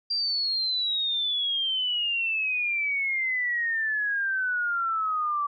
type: exponential sweep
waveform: sine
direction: down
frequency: 4759 to 1152 Hz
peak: -24 dBFS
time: 0.1-5.47 s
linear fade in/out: 10 ms
effects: none